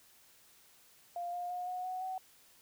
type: tone with pitch steps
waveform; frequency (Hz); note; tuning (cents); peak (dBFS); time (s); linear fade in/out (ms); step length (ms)
sine; 698.5 / 708.7 / 719 / 729.4 / 740 / 750.8; F5 / F5 / F#5 / F#5 / F#5 / F#5; 0 / +25 / -50 / -25 / 0 / +25; -36; 1.16-2.18; 2; 170
effects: white hiss -63 dBFS RMS until 2.61 s